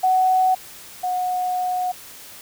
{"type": "tone pair in turn", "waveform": "sine", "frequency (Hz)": [746, 730.2], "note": ["F#5", "F#5"], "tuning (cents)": [14, -23], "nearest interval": "unison", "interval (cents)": 37, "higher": "first", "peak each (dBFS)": [-14, -20], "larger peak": "first", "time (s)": [[0.03, 0.55], [1.03, 1.92]], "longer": "second", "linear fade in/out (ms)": 10, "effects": ["white hiss -41 dBFS RMS until 2.41 s"]}